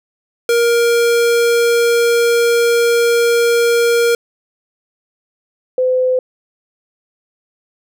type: tone pair in turn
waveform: square / sine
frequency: 470 / 510 Hz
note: A#4 / C5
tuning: +14 / -44 cents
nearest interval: minor second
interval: 142 cents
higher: second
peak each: -11 dBFS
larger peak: neither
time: 0.49-4.15 / 5.78-6.19 s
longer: first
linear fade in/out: 2 ms
effects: none

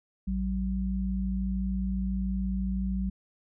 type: tone pair together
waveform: sine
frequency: 56.31 / 190.4 Hz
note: A1 / F#3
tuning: +41 / +50 cents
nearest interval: octave + major sixth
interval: 2109 cents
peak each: -30 / -29 dBFS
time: 0.27-3.1 s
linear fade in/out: 10 ms
effects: none

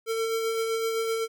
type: tone with tremolo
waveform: square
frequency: 451 Hz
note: A4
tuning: 43 cents sharp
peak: -25 dBFS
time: 0.06-1.28 s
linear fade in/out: 50 ms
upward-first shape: sine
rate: 7.8 Hz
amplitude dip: 30%
effects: none

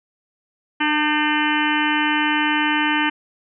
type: harmonic tone with a mistuned harmonic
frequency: 300 Hz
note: D4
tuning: 37 cents sharp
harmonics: 1 / 3 / 4 / 5 / 6 / 7 / 8 / 9 / 10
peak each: -22 / -23 / -29 / -25 / -25 / -28 / -28 / -29 / -27 dBFS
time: 0.8-3.1 s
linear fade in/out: 10 ms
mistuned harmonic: 5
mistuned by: +54 cents
effects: none

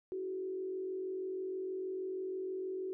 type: tone with frequency modulation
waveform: sine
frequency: 375.5 Hz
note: F#4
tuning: 26 cents sharp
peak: -36 dBFS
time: 0.12-2.93 s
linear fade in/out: 0 ms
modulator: 46.3 Hz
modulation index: 0.52
effects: none

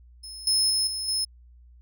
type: tone with level steps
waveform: 30% pulse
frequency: 5190 Hz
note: E8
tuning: 28 cents flat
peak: -34 / -16 / -18 / -25 / -20 dBFS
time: 0.23-1.25 s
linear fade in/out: 10 ms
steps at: 0.47 / 0.7 / 0.87 / 1.08 s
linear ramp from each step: 2 ms
effects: added 60 Hz sine -49 dBFS peak until 1.81 s

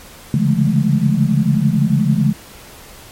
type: tone cluster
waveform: sine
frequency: 139 / 145.8 / 170.8 / 206.6 / 217.9 Hz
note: C#3 / D3 / F3 / G#3 / A3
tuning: +5 / -12 / -38 / -9 / -17 cents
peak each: -18 dBFS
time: 0.34-2.33 s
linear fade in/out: 2 ms
effects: pink hiss -39 dBFS RMS until 3.11 s + MP3 64 kbps

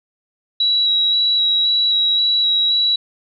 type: tone with vibrato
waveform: sine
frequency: 3891 Hz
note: B7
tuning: 27 cents flat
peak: -13 dBFS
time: 0.6-2.96 s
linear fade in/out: 5 ms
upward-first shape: square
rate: 1.9 Hz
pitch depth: 10 cents each way
effects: none

